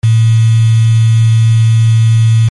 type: tone with quantisation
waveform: sine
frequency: 112.9 Hz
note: A2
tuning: 45 cents sharp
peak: -4 dBFS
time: 0.03-2.49 s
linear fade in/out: 10 ms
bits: 4
effects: MP3 48 kbps